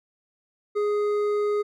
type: tone with hard clipping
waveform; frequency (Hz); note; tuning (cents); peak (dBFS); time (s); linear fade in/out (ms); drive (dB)
sine; 415.3; G#4; 0; -23; 0.75-1.63; 20; 7
effects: none